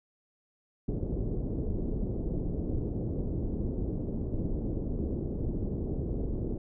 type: low-pass noise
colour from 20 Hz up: pink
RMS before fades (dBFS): -32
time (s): 0.88-6.58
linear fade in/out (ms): 5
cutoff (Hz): 430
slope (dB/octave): 24
effects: none